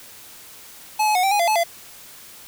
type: tone with pitch steps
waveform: square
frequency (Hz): 857 / 850 / 731 / 778 / 825 / 685 / 862 / 680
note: A5 / G#5 / F#5 / G5 / G#5 / F5 / A5 / F5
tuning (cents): -46 / +40 / -21 / -13 / -12 / -34 / -36 / -46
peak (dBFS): -17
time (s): 0.99-1.638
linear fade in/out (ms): 10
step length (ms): 81
effects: white hiss -43 dBFS RMS until 2.47 s